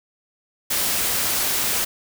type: noise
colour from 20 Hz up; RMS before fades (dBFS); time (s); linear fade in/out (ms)
white; -22; 0.7-1.85; 10
effects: none